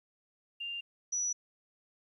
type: tone pair in turn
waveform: sine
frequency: 2794 / 5891 Hz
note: F7 / F#8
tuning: 0 / -8 cents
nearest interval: octave + minor second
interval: 1292 cents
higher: second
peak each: -36 / -30 dBFS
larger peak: second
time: 0.6-0.81 / 1.12-1.33 s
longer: neither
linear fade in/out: 10 ms
effects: 12-bit